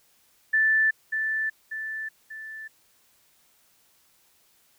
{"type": "tone with echo", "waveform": "sine", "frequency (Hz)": 1760, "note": "A6", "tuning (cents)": 0, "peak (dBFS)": -18, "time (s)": [0.53, 0.91], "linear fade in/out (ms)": 10, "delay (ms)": 590, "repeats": 3, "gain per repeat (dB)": -6, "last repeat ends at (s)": 2.68, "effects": ["white hiss -63 dBFS RMS until 4.78 s"]}